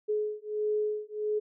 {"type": "beating tone pair", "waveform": "sine", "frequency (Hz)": [423, 424.5], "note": ["G#4", "G#4"], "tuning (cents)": [32, 38], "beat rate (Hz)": 1.5, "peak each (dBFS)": -31, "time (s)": [0.08, 1.4], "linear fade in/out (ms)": 20, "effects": []}